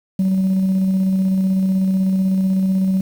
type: tone with tremolo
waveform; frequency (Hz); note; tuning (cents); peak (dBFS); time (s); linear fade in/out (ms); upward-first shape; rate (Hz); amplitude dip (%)
sine; 189.8; F#3; +44; -11; 0.19-3.01; 5; square; 16; 25
effects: tanh soft clip ceiling -12 dBFS + 7-bit